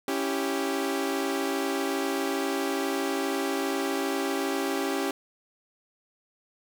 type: chord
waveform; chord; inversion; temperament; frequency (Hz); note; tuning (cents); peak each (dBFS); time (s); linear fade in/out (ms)
sawtooth; C# diminished; none; equal; 277.2 / 329.6 / 392; C#4 / E4 / G4; 0 / 0 / 0; -26 / -30 / -26; 0.08-5.11; 2
effects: none